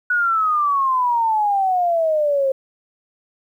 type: exponential sweep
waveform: sine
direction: down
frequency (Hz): 1476 to 528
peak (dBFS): -15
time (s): 0.1-2.52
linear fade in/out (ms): 5
effects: 9-bit